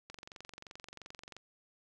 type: click train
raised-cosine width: 0.2 ms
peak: -30 dBFS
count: 30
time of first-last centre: 0.1-1.366 s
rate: 22.9 Hz
effects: none